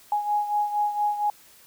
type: beating tone pair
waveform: sine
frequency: 830.6 / 834.9 Hz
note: G#5 / G#5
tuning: 0 / +9 cents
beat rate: 4.3 Hz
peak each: -23 / -29 dBFS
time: 0.12-1.3 s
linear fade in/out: 2 ms
effects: white hiss -53 dBFS RMS until 1.66 s